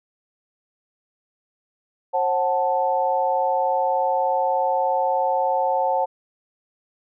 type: chord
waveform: sine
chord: F# diminished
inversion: second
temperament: equal with one note detuned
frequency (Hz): 536.7 / 740 / 880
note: C5 / F#5 / A5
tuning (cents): +44 / 0 / 0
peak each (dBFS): -23 / -23 / -22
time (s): 2.13-6.06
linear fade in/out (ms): 20
effects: none